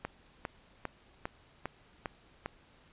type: click train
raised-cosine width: 0.5 ms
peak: -20 dBFS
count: 7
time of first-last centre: 0.05-2.46 s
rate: 2.49 Hz
effects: pink hiss -62 dBFS RMS until 2.92 s + resampled to 8000 Hz